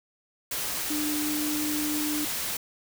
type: tone in noise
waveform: sine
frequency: 300 Hz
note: D4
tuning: 37 cents sharp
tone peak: -28 dBFS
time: 0.9-2.25 s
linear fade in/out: 5 ms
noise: white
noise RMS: -31 dBFS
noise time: 0.51-2.57 s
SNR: 0 dB
effects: none